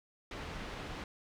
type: low-pass noise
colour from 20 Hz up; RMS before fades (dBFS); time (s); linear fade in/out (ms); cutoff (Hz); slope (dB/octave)
pink; -43; 0.31-1.04; 2; 3500; 12
effects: none